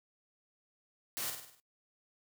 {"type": "noise with echo", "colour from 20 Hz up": "white", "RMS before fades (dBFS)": -38, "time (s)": [1.17, 1.3], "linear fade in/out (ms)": 0, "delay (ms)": 50, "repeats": 6, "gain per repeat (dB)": -5, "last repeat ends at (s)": 1.6, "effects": ["noise-tail reverb RT60 0.1 s tail -20 dB re dry", "high-pass 80 Hz 12 dB/octave"]}